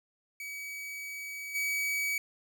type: tone with level steps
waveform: 45% pulse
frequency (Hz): 2274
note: C#7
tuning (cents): +44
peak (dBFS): -38 / -29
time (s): 0.4-2.18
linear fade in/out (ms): 2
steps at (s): 1.54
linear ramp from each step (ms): 20
effects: none